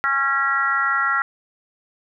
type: harmonic tone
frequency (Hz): 274.3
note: C#4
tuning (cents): -18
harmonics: 3 / 4 / 5 / 6 / 7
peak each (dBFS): -31 / -29 / -19 / -27 / -24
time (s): 0.04-1.22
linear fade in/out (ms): 0
effects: none